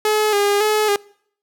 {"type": "tone with vibrato", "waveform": "sawtooth", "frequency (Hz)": 416.7, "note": "G#4", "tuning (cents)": 6, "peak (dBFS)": -11, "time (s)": [0.05, 0.96], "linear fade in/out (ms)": 2, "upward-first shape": "square", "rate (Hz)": 1.8, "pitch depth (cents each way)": 42, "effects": ["noise-tail reverb RT60 0.6 s tail -24 dB re dry"]}